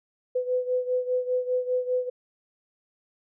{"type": "beating tone pair", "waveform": "sine", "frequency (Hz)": [501, 506], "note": ["B4", "B4"], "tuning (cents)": [25, 42], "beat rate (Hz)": 5, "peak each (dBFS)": [-25, -29], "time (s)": [0.35, 2.1], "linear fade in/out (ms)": 10, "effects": []}